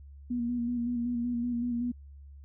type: tone with vibrato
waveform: sine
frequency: 240 Hz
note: B3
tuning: 49 cents flat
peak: -28 dBFS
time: 0.3-1.92 s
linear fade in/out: 10 ms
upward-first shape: square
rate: 5.3 Hz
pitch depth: 27 cents each way
effects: added 70 Hz sine -46 dBFS peak until 2.44 s